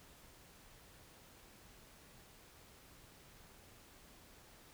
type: silence
effects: pink hiss -61 dBFS RMS until 4.73 s